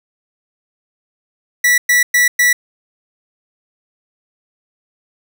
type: tone bursts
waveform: 45% pulse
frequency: 1950 Hz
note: B6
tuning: 23 cents flat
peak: -9 dBFS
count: 4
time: 1.64-2.53 s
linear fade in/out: 5 ms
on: 140 ms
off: 110 ms
effects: none